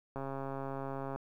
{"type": "click train", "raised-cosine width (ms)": 1, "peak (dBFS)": -26, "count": 137, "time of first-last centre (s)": [0.16, 1.16], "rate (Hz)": 136, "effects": ["11-bit"]}